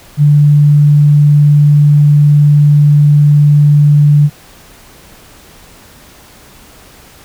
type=tone; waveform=sine; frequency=146.83 Hz; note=D3; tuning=in tune; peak=-3 dBFS; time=0.17-4.3 s; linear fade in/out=50 ms; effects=pink hiss -39 dBFS RMS until 7.24 s